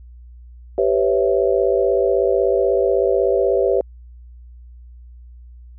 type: chord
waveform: sine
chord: C# half-diminished seventh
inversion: second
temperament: equal with one note detuned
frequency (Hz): 392 / 498.2 / 554.4 / 659.3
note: G4 / B4 / C#5 / E5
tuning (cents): 0 / +15 / 0 / 0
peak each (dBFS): -18 / -19 / -20 / -23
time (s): 0.78-3.81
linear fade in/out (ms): 2
effects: added 60 Hz sine -38 dBFS peak until 5.78 s